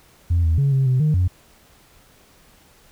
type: tone with pitch steps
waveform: sine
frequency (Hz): 85.3 / 81 / 139.2 / 134.3 / 128.5 / 153.1 / 90.5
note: F2 / E2 / C#3 / C3 / C3 / D#3 / F#2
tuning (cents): -40 / -30 / +8 / +46 / -31 / -28 / -38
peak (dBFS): -13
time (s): 0.3-1.28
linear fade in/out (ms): 10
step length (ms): 140
effects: tanh soft clip ceiling -12 dBFS + pink hiss -53 dBFS RMS until 2.91 s